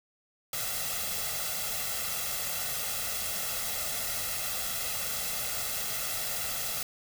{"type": "noise with comb filter", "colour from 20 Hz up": "white", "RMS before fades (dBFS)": -33, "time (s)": [0.53, 6.83], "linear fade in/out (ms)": 2, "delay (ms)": 1.5, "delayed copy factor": 0.75, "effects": []}